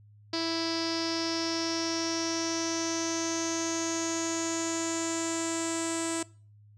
sawtooth tone with low-pass filter sweep, 329.6 Hz, E4, in tune, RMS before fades -31 dBFS, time 0.33-6.23 s, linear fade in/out 5 ms, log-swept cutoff 4800 to 8000 Hz, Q 8.5, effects noise-tail reverb RT60 0.4 s tail -22 dB re dry + added 104 Hz sine -53 dBFS peak until 6.77 s

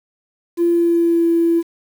triangle tone with pitch glide, 342.3 to 335.6 Hz, F4 to E4, -35 to +31 cents, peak -8 dBFS, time 0.57-1.63 s, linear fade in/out 50 ms, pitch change -34 cents, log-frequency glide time 0.69-1.27 s, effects tanh soft clip ceiling -10 dBFS + 7-bit

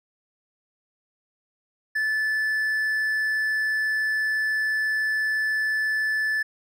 triangle tone, 1743 Hz, A6, 17 cents flat, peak -20 dBFS, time 1.95-6.43 s, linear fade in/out 10 ms, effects none

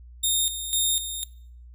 15% pulse tone with tremolo, 3676 Hz, A#7, 25 cents flat, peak -14 dBFS, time 0.23-1.24 s, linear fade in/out 10 ms, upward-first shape square, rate 2 Hz, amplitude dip 65%, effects noise-tail reverb RT60 0.6 s tail -21 dB re dry + added 60 Hz sine -43 dBFS peak until 1.74 s

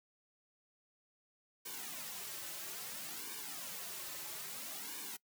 white noise with flanger, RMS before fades -45 dBFS, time 1.65-5.17 s, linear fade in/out 10 ms, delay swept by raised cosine 1.5 to 4.3 ms, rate 0.6 Hz, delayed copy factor -0.9, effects noise-tail reverb RT60 0.1 s tail -22 dB re dry + high-pass 150 Hz 12 dB/octave

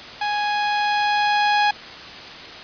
sawtooth tone with level ramp, 830.6 Hz, G#5, in tune, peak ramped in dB -17 to -11 dBFS, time 0.21-1.71 s, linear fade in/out 5 ms, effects white hiss -36 dBFS RMS until 2.63 s + resampled to 11025 Hz

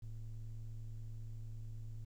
triangle ring-modulated tone, 65.3 Hz, C2, 3 cents flat, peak -37 dBFS, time 0.02-2.05 s, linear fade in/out 10 ms, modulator 45.4 Hz, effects tanh soft clip ceiling -36 dBFS + 12-bit

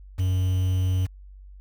triangle tone with quantisation, 92.5 Hz, F#2, in tune, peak -18 dBFS, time 0.18-1.07 s, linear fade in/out 20 ms, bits 7, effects added 48 Hz sine -42 dBFS peak until 1.6 s

